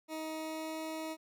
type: tone with pitch glide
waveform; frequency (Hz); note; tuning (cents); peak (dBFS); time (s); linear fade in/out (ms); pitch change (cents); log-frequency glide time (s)
20% pulse; 315.5 to 317.5; D#4 to D#4; +24 to +35; -33; 0.08-1.17; 50; +11; 0.35-0.81
effects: none